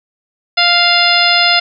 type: harmonic tone with a mistuned harmonic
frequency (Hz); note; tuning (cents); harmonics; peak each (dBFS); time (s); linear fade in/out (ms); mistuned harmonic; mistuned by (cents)
698.5; F5; 0; 1 / 2 / 3 / 4 / 5 / 6 / 7; -16 / -16 / -16 / -16 / -16 / -16 / -16; 0.57-1.6; 10; 7; +45
effects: none